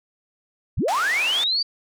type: linear sweep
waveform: sine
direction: up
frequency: 31.73 to 4706 Hz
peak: -19 dBFS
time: 0.77-1.63 s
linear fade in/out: 10 ms
type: band-pass noise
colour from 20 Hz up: pink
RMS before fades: -32 dBFS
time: 0.88-1.44 s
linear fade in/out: 2 ms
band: 780 to 8200 Hz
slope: 12 dB/octave
effects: none